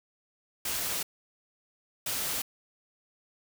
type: noise bursts at uneven times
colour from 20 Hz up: white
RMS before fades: -32 dBFS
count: 2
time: 0.65-1.03 / 2.06-2.42 s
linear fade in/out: 5 ms
effects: none